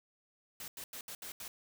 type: noise bursts at uneven times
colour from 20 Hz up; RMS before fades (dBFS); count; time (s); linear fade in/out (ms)
white; -45; 6; 0.6-0.68 / 0.77-0.84 / 0.93-1.01 / 1.08-1.15 / 1.22-1.32 / 1.4-1.48; 2
effects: none